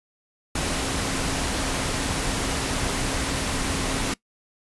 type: tone in noise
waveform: sine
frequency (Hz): 270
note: C#4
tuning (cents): -45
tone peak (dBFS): -34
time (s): 0.55-4.14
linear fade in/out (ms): 5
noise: pink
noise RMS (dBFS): -26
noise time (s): 0.55-4.14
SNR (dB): -11
effects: noise-tail reverb RT60 0.1 s tail -21 dB re dry + resampled to 24000 Hz